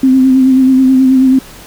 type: tone with vibrato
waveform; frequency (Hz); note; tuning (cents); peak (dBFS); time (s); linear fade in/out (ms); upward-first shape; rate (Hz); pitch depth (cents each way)
sine; 261.6; C4; 0; -4; 0.03-1.39; 5; sine; 9.3; 30
effects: pink hiss -34 dBFS RMS until 1.66 s